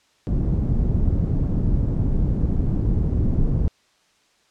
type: low-pass noise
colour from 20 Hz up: pink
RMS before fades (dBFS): -20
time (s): 0.27-3.68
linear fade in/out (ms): 0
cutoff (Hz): 200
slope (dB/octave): 12
effects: white hiss -61 dBFS RMS until 4.5 s + low-pass 6000 Hz 12 dB/octave